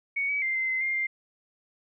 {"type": "tone with pitch steps", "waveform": "sine", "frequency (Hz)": [2229, 2277, 2093, 2074, 2058, 2113, 2100], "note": ["C#7", "C#7", "C7", "C7", "C7", "C7", "C7"], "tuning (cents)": [9, 46, 0, -16, -29, 16, 6], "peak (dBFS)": -25, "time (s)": [0.16, 1.07], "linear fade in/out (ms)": 10, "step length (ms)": 130, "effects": []}